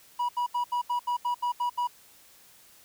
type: tone bursts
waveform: triangle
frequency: 971 Hz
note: B5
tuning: 30 cents flat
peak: -23 dBFS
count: 10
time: 0.19-1.874 s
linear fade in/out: 10 ms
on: 100 ms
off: 76 ms
effects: white hiss -56 dBFS RMS until 2.84 s